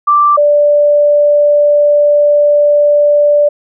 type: tone pair in turn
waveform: sine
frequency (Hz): 1174.7 / 586.3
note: D6 / D5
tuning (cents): 0 / -3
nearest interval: octave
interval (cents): 1203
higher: first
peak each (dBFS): -5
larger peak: neither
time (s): 0.07-0.37 / 0.37-3.49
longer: second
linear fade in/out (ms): 10
effects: none